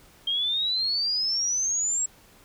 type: exponential sweep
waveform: sine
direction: up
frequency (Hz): 3188 to 7710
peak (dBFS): -23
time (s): 0.27-2.06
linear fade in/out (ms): 5
effects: pink hiss -55 dBFS RMS until 2.44 s